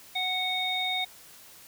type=harmonic tone; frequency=740 Hz; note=F#5; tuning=in tune; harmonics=1 / 3 / 5; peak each=-33 / -32 / -29 dBFS; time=0.15-1.05 s; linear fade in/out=10 ms; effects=white hiss -51 dBFS RMS until 1.67 s